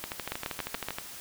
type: two click trains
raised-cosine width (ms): 0.3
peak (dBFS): -15 / -17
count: 5 / 13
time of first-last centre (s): 0.32-0.886 / 0.04-0.985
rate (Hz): 7.07 / 12.7
effects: white hiss -44 dBFS RMS until 1.2 s